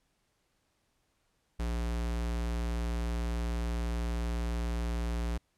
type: tone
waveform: square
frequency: 58.27 Hz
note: A#1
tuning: in tune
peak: -31 dBFS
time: 1.59-5.38 s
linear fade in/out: 10 ms
effects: pink hiss -75 dBFS RMS until 5.57 s + low-pass 11000 Hz 12 dB/octave